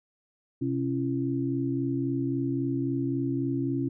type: tone cluster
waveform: sine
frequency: 129 / 274.5 / 338.2 Hz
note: C3 / C#4 / E4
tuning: -24 / -17 / +44 cents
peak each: -31 / -28 / -32 dBFS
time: 0.61-3.89 s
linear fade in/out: 10 ms
effects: none